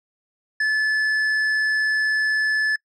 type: tone with tanh clipping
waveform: triangle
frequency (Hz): 1732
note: A6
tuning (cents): -28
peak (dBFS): -19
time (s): 0.6-2.76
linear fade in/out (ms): 5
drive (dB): 10
effects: noise-tail reverb RT60 0.1 s tail -25 dB re dry